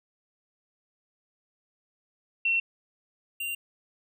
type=tone pair in turn; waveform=sine / square; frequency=2714 / 2776 Hz; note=E7 / F7; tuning=+50 / -11 cents; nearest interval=unison; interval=39 cents; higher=second; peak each=-22 / -31 dBFS; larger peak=first; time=2.45-2.6 / 3.4-3.55 s; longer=neither; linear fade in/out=5 ms; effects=none